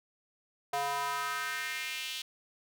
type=tone with high-pass filter sweep; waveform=square; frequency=141.1 Hz; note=C#3; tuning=31 cents sharp; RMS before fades=-35 dBFS; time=0.73-2.22 s; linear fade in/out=5 ms; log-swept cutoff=710 to 3300 Hz; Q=2.7; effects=none